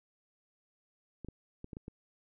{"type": "clicks", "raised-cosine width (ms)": 3, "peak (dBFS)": -30, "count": 6, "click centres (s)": [1.247, 1.286, 1.644, 1.732, 1.769, 1.881], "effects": []}